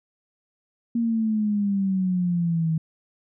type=exponential sweep; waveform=sine; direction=down; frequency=235.3 to 158.4 Hz; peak=-20 dBFS; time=0.95-2.78 s; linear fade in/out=5 ms; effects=none